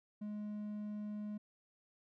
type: tone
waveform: triangle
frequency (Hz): 209.5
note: G#3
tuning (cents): +15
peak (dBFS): -38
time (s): 0.21-1.38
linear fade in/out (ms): 10
effects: none